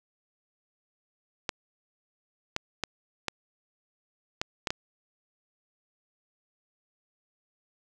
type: clicks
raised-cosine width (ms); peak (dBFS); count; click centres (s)
0.2; -11; 7; 1.492 / 2.564 / 2.837 / 3.283 / 4.415 / 4.672 / 4.705
effects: none